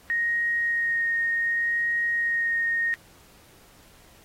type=tone with vibrato; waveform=sine; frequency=1864.7 Hz; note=A#6; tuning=in tune; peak=-22 dBFS; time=0.1-2.94 s; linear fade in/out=0 ms; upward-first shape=sine; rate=0.67 Hz; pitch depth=11 cents each way; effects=pink hiss -55 dBFS RMS until 4.24 s + AAC 48 kbps

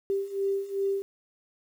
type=beating tone pair; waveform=sine; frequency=392 / 394.6 Hz; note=G4 / G4; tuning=0 / +11 cents; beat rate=2.6 Hz; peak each=-31 / -28 dBFS; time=0.1-1.02 s; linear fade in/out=0 ms; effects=9-bit

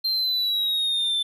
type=exponential sweep; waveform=triangle; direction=down; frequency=4175 to 3520 Hz; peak=-20 dBFS; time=0.04-1.23 s; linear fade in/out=10 ms; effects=none

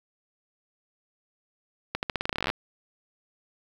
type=accelerating click train; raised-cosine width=0.3 ms; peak=-11 dBFS; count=18; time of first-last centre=1.95-2.501 s; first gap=79 ms; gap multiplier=0.87; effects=7-bit

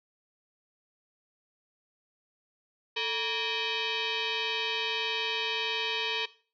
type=tone with frequency modulation; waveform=sine; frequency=254.4 Hz; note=C4; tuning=48 cents flat; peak=-28 dBFS; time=2.96-6.26 s; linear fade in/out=10 ms; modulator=699 Hz; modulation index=5.5; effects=noise-tail reverb RT60 0.4 s tail -19 dB re dry

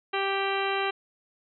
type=harmonic tone; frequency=392 Hz; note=G4; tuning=in tune; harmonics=1 / 2 / 3 / 4 / 5 / 6 / 7 / 8 / 10; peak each=-30 / -31 / -33 / -35 / -37 / -36 / -36 / -37 / -42 dBFS; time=0.13-0.91 s; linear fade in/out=10 ms; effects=none

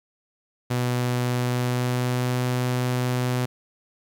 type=tone with pitch glide; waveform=sawtooth; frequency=123.47 to 125.12 Hz; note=B2 to B2; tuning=0 to +23 cents; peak=-18 dBFS; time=0.7-3.46 s; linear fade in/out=10 ms; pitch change=+23 cents; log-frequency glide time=1.38-2.39 s; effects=10-bit

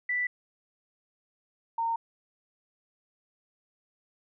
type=tone pair in turn; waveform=sine; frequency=1975.5 / 917.4 Hz; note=B6 / A#5; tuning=0 / -28 cents; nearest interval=octave + minor second; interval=1328 cents; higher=first; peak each=-26 dBFS; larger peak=neither; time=0.09-0.27 / 1.78-1.96 s; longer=neither; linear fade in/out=5 ms; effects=none

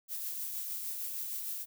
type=noise with tremolo; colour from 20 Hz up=violet; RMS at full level=-37 dBFS; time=0.08-1.66 s; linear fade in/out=50 ms; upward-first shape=sine; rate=6.5 Hz; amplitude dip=30%; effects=none

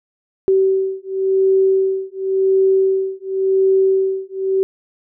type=beating tone pair; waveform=sine; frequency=383 / 383.92 Hz; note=G4 / G4; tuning=-40 / -36 cents; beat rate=0.92 Hz; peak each=-16 dBFS; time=0.48-4.63 s; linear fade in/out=0 ms; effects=none

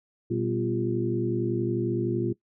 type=tone cluster; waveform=sine; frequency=120.8 / 194.3 / 246.8 / 346.2 / 397.1 Hz; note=B2 / G3 / B3 / F4 / G4; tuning=-38 / -15 / -1 / -15 / +22 cents; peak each=-30 / -34 / -33 / -27 / -35 dBFS; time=0.3-2.33 s; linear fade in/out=10 ms; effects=noise-tail reverb RT60 0.1 s tail -19 dB re dry

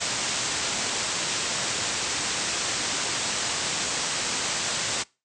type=low-pass noise; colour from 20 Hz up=white; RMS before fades=-28 dBFS; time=0-5.04 s; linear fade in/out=20 ms; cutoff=8300 Hz; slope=96 dB/octave; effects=noise-tail reverb RT60 0.3 s tail -25 dB re dry + high-pass 80 Hz 12 dB/octave

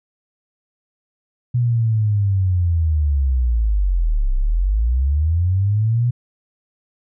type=linear two-way sweep; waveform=sine; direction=down then up; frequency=123.47 to 31.04 to 123.47 Hz; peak=-14 dBFS; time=1.54-6.11 s; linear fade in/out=10 ms; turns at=4.35 s; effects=none

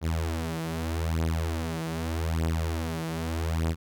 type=beating tone pair; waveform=sawtooth; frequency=81 / 81.82 Hz; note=E2 / E2; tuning=-30 / -12 cents; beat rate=0.82 Hz; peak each=-26 dBFS; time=0.01-3.76 s; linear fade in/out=50 ms; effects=none

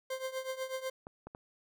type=tone with tremolo; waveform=40% pulse; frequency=523.3 Hz; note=C5; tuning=in tune; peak=-32 dBFS; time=0.1-0.9 s; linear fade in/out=5 ms; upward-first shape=triangle; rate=8.1 Hz; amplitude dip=85%
type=clicks; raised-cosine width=1 ms; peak=-31 dBFS; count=3; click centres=1.069 / 1.27 / 1.349 s
effects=none

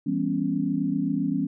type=chord; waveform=sine; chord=C# half-diminished seventh; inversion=first; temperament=just; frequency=166.31 / 199.57 / 249.5 / 277.2 Hz; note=E3 / G3 / B3 / C#4; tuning=+16 / +31 / +18 / 0 cents; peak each=-30 / -29 / -29 / -26 dBFS; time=0.06-1.47 s; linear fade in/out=10 ms; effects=none

